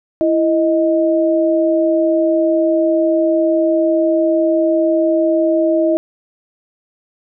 sine tone pair together, 331.9 / 626 Hz, E4 / D#5, +12 / +10 cents, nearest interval major seventh, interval 1098 cents, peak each -14 dBFS, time 0.21-5.97 s, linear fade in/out 0 ms, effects none

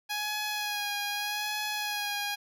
10% pulse tone with vibrato, 830.6 Hz, G#5, in tune, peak -22 dBFS, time 0.09-2.36 s, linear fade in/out 20 ms, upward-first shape sine, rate 0.82 Hz, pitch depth 27 cents each way, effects none

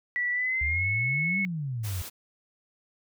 sine tone with pitch glide, 1956 to 2196 Hz, B6 to C#7, -17 to -17 cents, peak -25 dBFS, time 0.16-1.45 s, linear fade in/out 0 ms, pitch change +200 cents, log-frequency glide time 0.32-0.86 s
sine exponential two-way sweep, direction up then down, 69.1 to 199.2 to 84.9 Hz, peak -29 dBFS, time 0.61-2.02 s, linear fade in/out 5 ms, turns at 1.4 s
white noise, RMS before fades -40 dBFS, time 1.83-2.1 s, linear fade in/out 20 ms
effects none

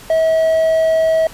triangle tone, 644 Hz, E5, 41 cents flat, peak -9 dBFS, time 0.1-1.27 s, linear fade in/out 2 ms, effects pink hiss -38 dBFS RMS until 1.33 s + resampled to 32000 Hz

